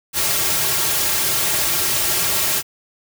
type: noise with comb filter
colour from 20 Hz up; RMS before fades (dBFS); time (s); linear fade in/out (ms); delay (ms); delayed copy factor
white; -19; 0.13-2.63; 50; 4; -0.85
effects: none